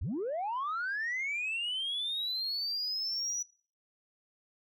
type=linear sweep; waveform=sine; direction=up; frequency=52.2 to 5920 Hz; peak=-30 dBFS; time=0.01-3.43 s; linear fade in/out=10 ms; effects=noise-tail reverb RT60 0.4 s tail -22 dB re dry + tanh soft clip ceiling -29 dBFS